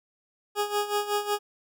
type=tone with tremolo; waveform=20% pulse; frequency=413.5 Hz; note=G#4; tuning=8 cents flat; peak=-18 dBFS; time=0.55-1.39 s; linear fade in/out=50 ms; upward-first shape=sine; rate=5.4 Hz; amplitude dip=75%; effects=none